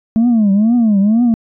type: tone with vibrato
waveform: sine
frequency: 217.8 Hz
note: A3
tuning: 17 cents flat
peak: -6 dBFS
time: 0.16-1.34 s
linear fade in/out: 0 ms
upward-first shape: triangle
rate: 2.1 Hz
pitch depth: 220 cents each way
effects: tanh soft clip ceiling -7 dBFS